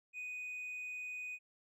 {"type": "tone with hard clipping", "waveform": "triangle", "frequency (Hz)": 2489, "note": "D#7", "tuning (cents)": 0, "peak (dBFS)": -40, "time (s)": [0.13, 1.39], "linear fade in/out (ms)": 50, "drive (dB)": 1, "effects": []}